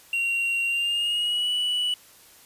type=tone with pitch glide; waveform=triangle; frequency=2754 to 2952 Hz; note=F7 to F#7; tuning=-25 to -5 cents; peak=-21 dBFS; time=0.13-1.94 s; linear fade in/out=2 ms; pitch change=+120 cents; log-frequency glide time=0.66-1.5 s; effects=white hiss -52 dBFS RMS until 2.45 s + resampled to 32000 Hz